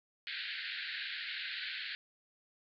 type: band-pass noise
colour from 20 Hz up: pink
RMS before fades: -41 dBFS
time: 0.27-1.95 s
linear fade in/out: 0 ms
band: 1500 to 4500 Hz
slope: 96 dB/octave
effects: none